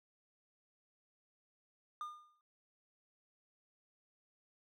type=tone with exponential decay; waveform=triangle; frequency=1212 Hz; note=D#6; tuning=46 cents flat; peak=-36 dBFS; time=2.01-2.41 s; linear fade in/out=1 ms; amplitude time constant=85 ms; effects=none